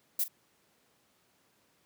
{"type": "noise with echo", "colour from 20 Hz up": "violet", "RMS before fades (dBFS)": -29, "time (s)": [0.19, 0.24], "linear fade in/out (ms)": 5, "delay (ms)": 42, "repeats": 1, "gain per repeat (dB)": -15, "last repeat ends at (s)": 0.282, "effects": ["pink hiss -69 dBFS RMS until 1.85 s", "high-pass 150 Hz 12 dB/octave"]}